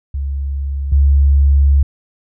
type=tone pair in turn; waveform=sine; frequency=69.3 / 69.9 Hz; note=C#2 / C#2; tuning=0 / +15 cents; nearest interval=unison; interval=15 cents; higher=second; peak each=-17 / -7 dBFS; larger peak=second; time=0.14-0.92 / 0.92-1.83 s; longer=second; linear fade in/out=5 ms; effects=none